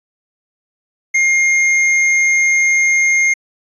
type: tone with hard clipping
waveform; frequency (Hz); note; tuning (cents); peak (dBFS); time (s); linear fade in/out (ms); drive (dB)
triangle; 2126; C7; +27; -12; 1.14-3.34; 10; 13
effects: resampled to 22050 Hz